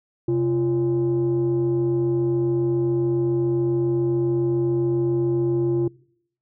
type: tone pair together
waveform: sine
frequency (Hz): 130.81 / 345.2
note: C3 / F4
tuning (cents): 0 / -20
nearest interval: octave + perfect fourth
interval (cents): 1680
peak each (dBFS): -22 / -18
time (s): 0.28-5.88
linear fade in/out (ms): 5
effects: noise-tail reverb RT60 0.7 s tail -25 dB re dry + tanh soft clip ceiling -15 dBFS